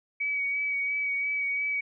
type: tone with vibrato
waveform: sine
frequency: 2268 Hz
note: C#7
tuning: 39 cents sharp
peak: -26 dBFS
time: 0.2-1.81 s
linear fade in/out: 10 ms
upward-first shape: sine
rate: 2.9 Hz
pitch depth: 19 cents each way
effects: none